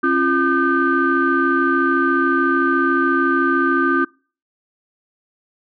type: tone cluster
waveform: sine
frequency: 271.8 / 345.6 / 1209 / 1546 Hz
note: C#4 / F4 / D6 / G6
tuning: -34 / -18 / +50 / -24 cents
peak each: -19 dBFS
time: 0.03-4.05 s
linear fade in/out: 10 ms
effects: noise-tail reverb RT60 0.4 s tail -26 dB re dry + tanh soft clip ceiling -5 dBFS